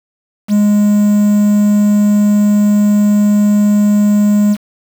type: tone with quantisation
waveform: triangle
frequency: 207.3 Hz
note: G#3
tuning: 3 cents flat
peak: -5 dBFS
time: 0.48-4.57 s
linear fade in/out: 50 ms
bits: 5
effects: none